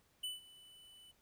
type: tone with ADSR envelope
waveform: square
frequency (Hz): 2989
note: F#7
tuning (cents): +17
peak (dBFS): -38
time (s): 0.23-1.12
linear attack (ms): 10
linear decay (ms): 160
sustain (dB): -20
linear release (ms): 15
effects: pink hiss -73 dBFS RMS until 1.21 s